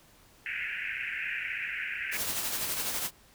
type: band-pass noise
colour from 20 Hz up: white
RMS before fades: -35 dBFS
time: 0.46-2.17 s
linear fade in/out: 2 ms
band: 1500 to 2700 Hz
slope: 96 dB/octave
type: noise with tremolo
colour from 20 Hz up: white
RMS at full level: -31 dBFS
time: 2.11-3.11 s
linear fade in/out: 50 ms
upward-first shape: sine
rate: 12 Hz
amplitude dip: 40%
effects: pink hiss -59 dBFS RMS until 3.34 s